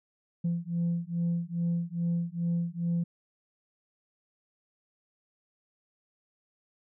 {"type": "beating tone pair", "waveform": "sine", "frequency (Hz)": [169.5, 171.9], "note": ["E3", "F3"], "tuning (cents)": [49, -27], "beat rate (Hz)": 2.4, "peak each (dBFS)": -29, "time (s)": [0.44, 3.04], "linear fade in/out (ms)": 10, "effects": ["tanh soft clip ceiling -23 dBFS"]}